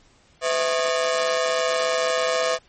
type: ring-modulated tone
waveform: sawtooth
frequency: 580 Hz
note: D5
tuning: 22 cents flat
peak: -13 dBFS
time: 0.41-2.59 s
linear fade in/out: 50 ms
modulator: 73.5 Hz
effects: pink hiss -57 dBFS RMS until 2.68 s + MP3 32 kbps